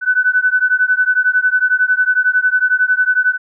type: beating tone pair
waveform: sine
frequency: 1496 / 1507 Hz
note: F#6 / F#6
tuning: +19 / +31 cents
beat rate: 11 Hz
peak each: -14 dBFS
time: 0.01-3.38 s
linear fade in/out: 50 ms
effects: none